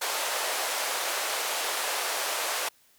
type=band-pass noise; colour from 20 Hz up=pink; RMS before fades=-30 dBFS; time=0.01-2.69 s; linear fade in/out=10 ms; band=520 to 14000 Hz; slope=24 dB/octave; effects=white hiss -62 dBFS RMS until 2.98 s